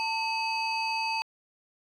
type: tone cluster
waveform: sine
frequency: 897 / 2564 / 4617 Hz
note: A5 / E7 / D8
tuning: +33 / -49 / -30 cents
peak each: -28 / -30 / -33 dBFS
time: 0-1.22 s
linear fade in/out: 0 ms
effects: tanh soft clip ceiling -23 dBFS